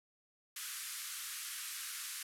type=band-pass noise; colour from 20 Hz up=white; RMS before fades=-44 dBFS; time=0.56-2.23 s; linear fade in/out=5 ms; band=1200 to 13000 Hz; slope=48 dB/octave; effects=none

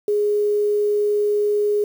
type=tone with quantisation; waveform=sine; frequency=415.3 Hz; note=G#4; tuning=in tune; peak=-16 dBFS; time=0.08-1.84 s; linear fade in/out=2 ms; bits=7; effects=none

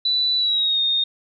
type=tone with pitch glide; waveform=sine; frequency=3972 to 3685 Hz; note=B7 to A#7; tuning=+9 to -21 cents; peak=-17 dBFS; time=0.05-1.04 s; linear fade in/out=5 ms; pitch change=-130 cents; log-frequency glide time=0.37-0.8 s; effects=none

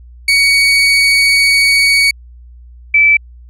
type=tone pair in turn; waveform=30% pulse / sine; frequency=2243 / 2314 Hz; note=C#7 / D7; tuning=+20 / -26 cents; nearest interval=minor second; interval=54 cents; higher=second; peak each=-5 dBFS; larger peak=neither; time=0.28-2.11 / 2.94-3.17 s; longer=first; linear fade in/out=5 ms; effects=added 60 Hz sine -34 dBFS peak until 3.49 s + low-pass 11000 Hz 12 dB/octave

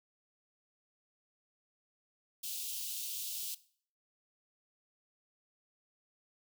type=high-pass noise; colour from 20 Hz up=white; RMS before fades=-40 dBFS; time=2.43-3.55 s; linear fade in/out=10 ms; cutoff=2800 Hz; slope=48 dB/octave; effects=noise-tail reverb RT60 0.5 s tail -18 dB re dry

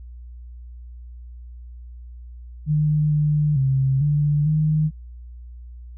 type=tone with pitch steps; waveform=sine; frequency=151.4 / 149.9 / 134 / 147.4 / 154.4 Hz; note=D#3 / D3 / C3 / D3 / D#3; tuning=-47 / +36 / +42 / +7 / -13 cents; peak=-16 dBFS; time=2.66-4.91 s; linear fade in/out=50 ms; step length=450 ms; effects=added 60 Hz sine -36 dBFS peak until 5.97 s

